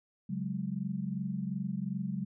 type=chord; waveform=sine; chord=C# suspended fourth; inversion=none; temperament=equal; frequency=138.59 / 185 / 207.7 Hz; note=C#3 / F#3 / G#3; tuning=0 / 0 / 0 cents; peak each=-39 / -35 / -37 dBFS; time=0.29-2.25 s; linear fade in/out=10 ms; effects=none